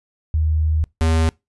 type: tone pair in turn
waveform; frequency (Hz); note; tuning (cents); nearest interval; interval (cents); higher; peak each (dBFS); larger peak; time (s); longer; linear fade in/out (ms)
sine / square; 78.1 / 80.85; D#2 / E2; +7 / -33; minor second; 60; second; -15; neither; 0.34-0.84 / 1.01-1.29; first; 0
effects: noise-tail reverb RT60 0.2 s tail -24 dB re dry + resampled to 24000 Hz